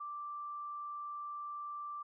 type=tone; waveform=sine; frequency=1174.7 Hz; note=D6; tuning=in tune; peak=-40 dBFS; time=0-2.03 s; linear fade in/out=10 ms; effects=none